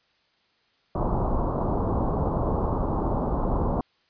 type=low-pass noise; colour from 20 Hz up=pink; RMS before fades=-25 dBFS; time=0.95-3.81 s; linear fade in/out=2 ms; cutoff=1100 Hz; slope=48 dB/octave; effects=white hiss -66 dBFS RMS until 4.09 s + resampled to 11025 Hz